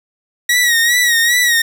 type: tone with vibrato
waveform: sawtooth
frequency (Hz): 1904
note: A#6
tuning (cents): +36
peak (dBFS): -7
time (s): 0.49-1.62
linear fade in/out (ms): 5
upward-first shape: sine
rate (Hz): 2.5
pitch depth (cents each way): 65
effects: none